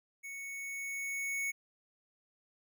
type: tone with level ramp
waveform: square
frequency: 2217 Hz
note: C#7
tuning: in tune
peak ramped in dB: -43 to -33 dBFS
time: 0.23-1.52 s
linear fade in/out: 20 ms
effects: none